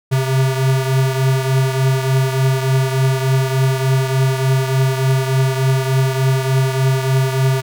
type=beating tone pair; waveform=square; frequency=131.6 / 135 Hz; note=C3 / C#3; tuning=+10 / -45 cents; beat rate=3.4 Hz; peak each=-15 / -21 dBFS; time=0.11-7.62 s; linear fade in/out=20 ms; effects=none